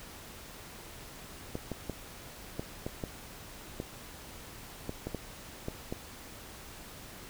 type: clicks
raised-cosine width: 2 ms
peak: -21 dBFS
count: 12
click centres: 1.554 / 1.717 / 1.897 / 2.595 / 2.865 / 3.038 / 3.801 / 4.894 / 5.07 / 5.147 / 5.684 / 5.925 s
effects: pink hiss -48 dBFS RMS until 7.29 s